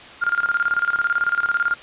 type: tone with tremolo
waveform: sine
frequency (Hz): 1406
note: F6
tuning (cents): +11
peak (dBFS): -15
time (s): 0.21-1.75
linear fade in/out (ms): 20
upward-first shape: square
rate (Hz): 18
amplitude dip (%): 80
effects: white hiss -40 dBFS RMS until 1.82 s + resampled to 8000 Hz